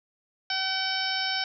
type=harmonic tone; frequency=762 Hz; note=G5; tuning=49 cents flat; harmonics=1 / 2 / 3 / 4 / 5 / 6 / 7; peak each=-34 / -32 / -35 / -34 / -36 / -36 / -31 dBFS; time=0.5-1.44 s; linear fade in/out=2 ms; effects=none